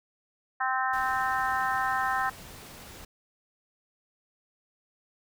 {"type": "harmonic tone", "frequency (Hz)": 260, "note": "C4", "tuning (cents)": -11, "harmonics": [3, 4, 5, 6, 7], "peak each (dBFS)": [-30, -31, -32, -33, -33], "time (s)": [0.6, 2.3], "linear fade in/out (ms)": 10}
{"type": "noise", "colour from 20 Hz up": "pink", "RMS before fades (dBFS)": -46, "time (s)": [0.93, 3.05], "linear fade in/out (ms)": 5}
{"effects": []}